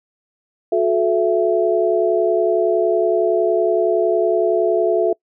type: tone cluster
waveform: sine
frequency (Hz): 362.5 / 433.3 / 667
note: F#4 / A4 / E5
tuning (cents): -35 / -27 / +20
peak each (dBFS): -18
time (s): 0.72-5.13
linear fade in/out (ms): 5
effects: noise-tail reverb RT60 0.1 s tail -26 dB re dry